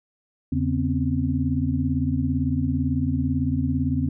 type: tone cluster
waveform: sine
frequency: 83.9 / 141.2 / 249.5 / 267.4 Hz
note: E2 / C#3 / B3 / C4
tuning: +31 / +32 / +18 / +38 cents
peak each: -26 dBFS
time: 0.52-4.09 s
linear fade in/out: 5 ms
effects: none